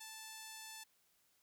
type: tone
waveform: 5% pulse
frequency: 879 Hz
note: A5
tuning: 2 cents flat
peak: -37 dBFS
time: 0-0.84 s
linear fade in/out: 10 ms
effects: white hiss -75 dBFS RMS until 1.42 s